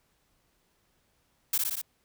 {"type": "noise with echo", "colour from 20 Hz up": "blue", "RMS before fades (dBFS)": -26, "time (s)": [1.53, 1.58], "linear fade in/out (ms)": 5, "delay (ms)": 59, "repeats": 4, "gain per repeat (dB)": -2, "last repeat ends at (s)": 1.816, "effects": ["pink hiss -71 dBFS RMS until 2.04 s"]}